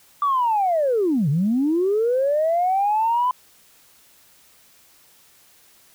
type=linear two-way sweep; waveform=sine; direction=down then up; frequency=1174.7 to 132.9 to 1013 Hz; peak=-16 dBFS; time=0.22-3.31 s; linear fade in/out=2 ms; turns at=1.29 s; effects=tanh soft clip ceiling -12 dBFS + white hiss -54 dBFS RMS until 5.94 s